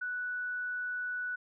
sine tone, 1480 Hz, F#6, in tune, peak -33 dBFS, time 0.01-1.36 s, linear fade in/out 10 ms, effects none

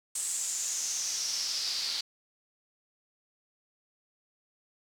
pink noise with band-pass filter sweep, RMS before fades -33 dBFS, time 0.15-2.01 s, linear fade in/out 5 ms, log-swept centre 8100 to 4400 Hz, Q 5.4, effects none

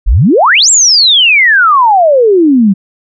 sine exponential two-way sweep, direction up then down, 37.59 to 7760 to 185.1 Hz, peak -3 dBFS, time 0.06-2.74 s, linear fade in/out 20 ms, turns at 0.7 s, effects none

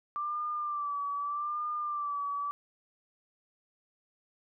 sine tone with vibrato, 1174.7 Hz, D6, in tune, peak -31 dBFS, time 0.16-2.51 s, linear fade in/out 0 ms, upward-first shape sine, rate 0.82 Hz, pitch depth 51 cents each way, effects none

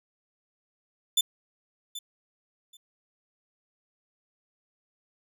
sawtooth tone with echo, 3520 Hz, A7, in tune, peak -17 dBFS, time 1.17-1.21 s, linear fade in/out 5 ms, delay 780 ms, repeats 2, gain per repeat -15 dB, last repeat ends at 2.77 s, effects none

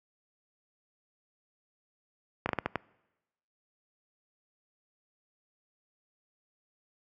slowing click train, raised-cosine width 0.5 ms, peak -13 dBFS, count 6, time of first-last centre 2.46-2.757 s, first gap 31 ms, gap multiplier 1.33, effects noise-tail reverb RT60 1.0 s tail -24 dB re dry + high-pass 80 Hz 12 dB/octave

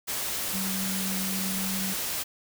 sine tone in noise, 190.8 Hz, G3, 47 cents flat, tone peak -31 dBFS, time 0.53-1.94 s, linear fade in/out 20 ms, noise white, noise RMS -31 dBFS, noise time 0.07-2.24 s, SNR -3 dB, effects none

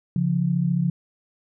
sine tone pair together, 140.27 / 174.61 Hz, C#3 / F3, +21 / 0 cents, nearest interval major third, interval 379 cents, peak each -23 / -21 dBFS, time 0.16-0.9 s, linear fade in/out 2 ms, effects none

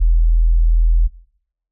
sine tone, 41.2 Hz, E1, in tune, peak -9 dBFS, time 0-1.08 s, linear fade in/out 20 ms, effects noise-tail reverb RT60 0.7 s tail -21 dB re dry

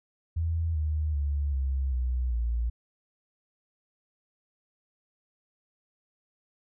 sine tone with pitch steps, 82.3 / 76.79 / 71.65 / 66.85 / 62.37 / 58.19 Hz, E2 / D#2 / D2 / C2 / B1 / A#1, -2 / -22 / -42 / +38 / +18 / -2 cents, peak -25 dBFS, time 0.36-2.7 s, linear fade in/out 10 ms, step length 390 ms, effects none

